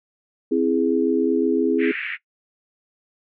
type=chord; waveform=sine; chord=C augmented; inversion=none; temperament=equal; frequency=261.6 / 329.6 / 415.3 Hz; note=C4 / E4 / G#4; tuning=0 / 0 / 0 cents; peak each=-21 dBFS; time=0.51-1.92 s; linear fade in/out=10 ms
type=band-pass noise; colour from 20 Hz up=white; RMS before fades=-29 dBFS; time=1.78-2.18 s; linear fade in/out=50 ms; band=1600 to 2500 Hz; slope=48 dB/octave
effects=noise-tail reverb RT60 0.1 s tail -19 dB re dry